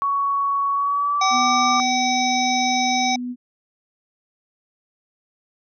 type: tone with pitch glide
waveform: sine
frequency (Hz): 1118 to 1184.5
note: C#6 to D6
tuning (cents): +14 to +14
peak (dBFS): -18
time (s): 0.02-1.8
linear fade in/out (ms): 0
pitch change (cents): +100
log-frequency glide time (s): 0.73-1.45
type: harmonic tone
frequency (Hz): 761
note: F#5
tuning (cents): +48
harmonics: 1 / 3 / 5 / 7 / 8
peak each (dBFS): -20 / -25 / -27 / -28 / -29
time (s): 1.21-3.16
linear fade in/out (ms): 5
type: tone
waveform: sine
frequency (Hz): 246.9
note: B3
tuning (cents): 0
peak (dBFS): -25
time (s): 1.3-3.36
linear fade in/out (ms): 50
effects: none